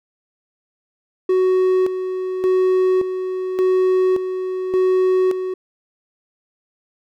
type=tone with tremolo; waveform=triangle; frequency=371.8 Hz; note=F#4; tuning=8 cents sharp; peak=-11 dBFS; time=1.29-5.54 s; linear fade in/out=5 ms; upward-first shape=square; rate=0.87 Hz; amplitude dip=60%; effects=none